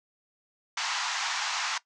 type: band-pass noise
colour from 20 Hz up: pink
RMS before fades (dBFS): -31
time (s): 0.77-1.78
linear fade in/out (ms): 5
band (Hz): 810 to 6900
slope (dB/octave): 48
effects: noise-tail reverb RT60 0.1 s tail -18 dB re dry